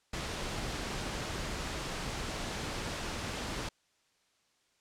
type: noise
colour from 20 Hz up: pink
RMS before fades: -37 dBFS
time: 0.13-3.69 s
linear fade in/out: 5 ms
effects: white hiss -72 dBFS RMS until 4.8 s + low-pass 7000 Hz 12 dB/octave